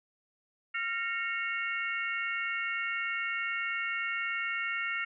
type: harmonic tone with a mistuned harmonic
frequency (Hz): 461.6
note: A#4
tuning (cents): -17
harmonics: 3 / 4 / 5 / 6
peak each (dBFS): -36 / -36 / -35 / -39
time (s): 0.74-5.05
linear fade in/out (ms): 10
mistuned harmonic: 5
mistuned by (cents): -88
effects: none